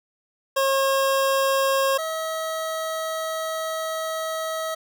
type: tone pair in turn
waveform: 25% pulse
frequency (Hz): 541 / 641.7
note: C#5 / E5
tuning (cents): -42 / -47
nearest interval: minor third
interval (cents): 295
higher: second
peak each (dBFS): -15 / -22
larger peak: first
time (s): 0.56-1.98 / 1.98-4.75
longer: second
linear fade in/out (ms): 10
effects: none